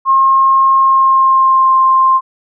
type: tone with pitch glide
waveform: sine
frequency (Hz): 1072 to 1053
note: C6 to C6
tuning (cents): +42 to +11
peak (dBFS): -6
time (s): 0.05-2.21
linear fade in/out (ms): 50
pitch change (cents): -31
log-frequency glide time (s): 0.79-1.75
effects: none